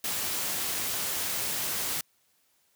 white noise, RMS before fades -31 dBFS, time 0.04-2.01 s, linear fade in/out 2 ms, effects white hiss -69 dBFS RMS until 2.75 s + high-pass 60 Hz 12 dB/octave

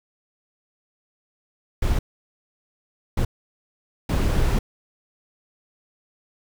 brown noise bursts at uneven times, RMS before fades -20 dBFS, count 3, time 1.82-1.99 / 3.17-3.25 / 4.09-4.59 s, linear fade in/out 5 ms, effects none

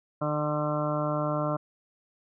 harmonic tone, 150 Hz, D3, 37 cents sharp, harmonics 1 / 2 / 3 / 4 / 5 / 6 / 7 / 8 / 9, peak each -31 / -33 / -41 / -30 / -39 / -44 / -35 / -38 / -37 dBFS, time 0.21-1.57 s, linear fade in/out 10 ms, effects none

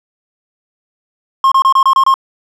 triangle tone bursts, 1071 Hz, C6, 40 cents sharp, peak -4 dBFS, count 7, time 1.44-2.141 s, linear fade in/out 2 ms, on 77 ms, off 27 ms, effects none

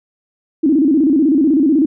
sine tone with vibrato, 293.7 Hz, D4, in tune, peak -9 dBFS, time 0.63-1.86 s, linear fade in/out 10 ms, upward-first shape square, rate 16 Hz, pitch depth 150 cents each way, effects none

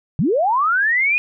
sine linear sweep, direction up, 123.47 to 2500 Hz, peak -14 dBFS, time 0.19-1.18 s, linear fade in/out 0 ms, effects none

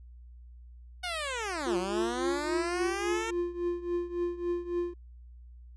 10% pulse linear two-way sweep, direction down then up, 740 to 176.7 to 459.5 Hz, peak -24 dBFS, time 1.03-3.31 s, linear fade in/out 10 ms, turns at 1.77 s
triangle tone with tremolo, 349.2 Hz, F4, in tune, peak -24 dBFS, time 1.66-4.94 s, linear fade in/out 10 ms, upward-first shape triangle, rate 3.6 Hz, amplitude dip 85%
effects added 60 Hz sine -47 dBFS peak until 5.76 s + resampled to 22050 Hz

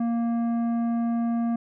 sine tone with tanh clipping, 233.1 Hz, A#3, in tune, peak -24 dBFS, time 0-1.56 s, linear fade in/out 5 ms, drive 10 dB, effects none

